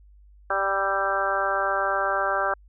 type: harmonic tone with a mistuned harmonic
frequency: 196 Hz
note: G3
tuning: in tune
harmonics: 2 / 3 / 4 / 5 / 6 / 7 / 8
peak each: -34 / -28 / -29 / -32 / -29 / -29 / -28 dBFS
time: 0.5-2.54 s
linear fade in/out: 5 ms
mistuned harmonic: 7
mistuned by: -28 cents
effects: added 50 Hz sine -49 dBFS peak until 2.68 s